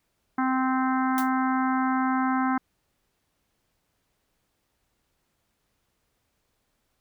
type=harmonic tone; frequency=260.3 Hz; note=C4; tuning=9 cents flat; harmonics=1 / 3 / 4 / 5 / 6 / 7 / 8; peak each=-24 / -29 / -30 / -32 / -34 / -42 / -42 dBFS; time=0.38-2.58 s; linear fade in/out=5 ms
type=noise with exponential decay; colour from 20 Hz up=blue; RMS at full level=-29 dBFS; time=1.18-1.3 s; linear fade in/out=0 ms; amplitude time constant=26 ms
effects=pink hiss -74 dBFS RMS until 7 s